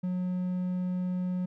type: tone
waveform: triangle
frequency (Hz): 181.6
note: F#3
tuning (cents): -32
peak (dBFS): -26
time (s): 0.03-1.46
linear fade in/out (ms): 10
effects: none